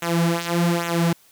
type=tone with flanger; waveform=sawtooth; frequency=170.2 Hz; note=F3; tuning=44 cents flat; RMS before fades=-21 dBFS; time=0.02-1.13 s; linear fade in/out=5 ms; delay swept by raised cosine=0.2 to 5.8 ms; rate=1.2 Hz; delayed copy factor=-0.8; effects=white hiss -55 dBFS RMS until 1.31 s